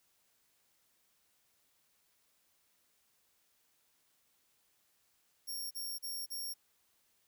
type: tone bursts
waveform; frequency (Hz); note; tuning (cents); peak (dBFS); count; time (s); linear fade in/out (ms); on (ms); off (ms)
15% pulse; 5540; F8; -15; -33; 4; 5.47-6.541; 20; 240; 37
effects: white hiss -74 dBFS RMS until 7.27 s